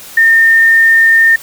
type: tone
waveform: sine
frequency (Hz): 1817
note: A#6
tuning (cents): -45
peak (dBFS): -4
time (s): 0.17-1.36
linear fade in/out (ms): 5
effects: white hiss -32 dBFS RMS until 1.42 s